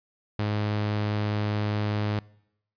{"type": "tone", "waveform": "sawtooth", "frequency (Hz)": 104.9, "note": "G#2", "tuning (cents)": 18, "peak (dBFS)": -21, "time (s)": [0.39, 2.19], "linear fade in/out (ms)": 0, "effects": ["noise-tail reverb RT60 0.8 s tail -24 dB re dry", "resampled to 11025 Hz"]}